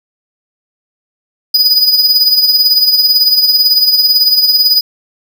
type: tone with tremolo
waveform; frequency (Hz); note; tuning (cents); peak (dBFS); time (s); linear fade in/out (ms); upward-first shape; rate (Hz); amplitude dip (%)
square; 4957; D#8; -7; -4; 1.54-4.81; 5; triangle; 18; 65
effects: none